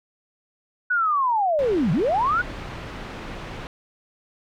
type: linear two-way sweep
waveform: sine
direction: down then up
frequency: 1497 to 138.59 to 1497 Hz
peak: -18 dBFS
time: 0.9-2.42 s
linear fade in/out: 10 ms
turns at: 1.92 s
type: low-pass noise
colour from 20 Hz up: pink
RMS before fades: -35 dBFS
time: 1.59-3.67 s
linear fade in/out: 0 ms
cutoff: 2800 Hz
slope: 12 dB/octave
effects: none